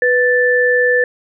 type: tone pair together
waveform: sine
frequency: 494.4 / 1760 Hz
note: B4 / A6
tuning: +2 / 0 cents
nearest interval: octave + minor seventh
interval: 2198 cents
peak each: -13 / -13 dBFS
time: 0.02-1.04 s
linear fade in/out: 2 ms
effects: none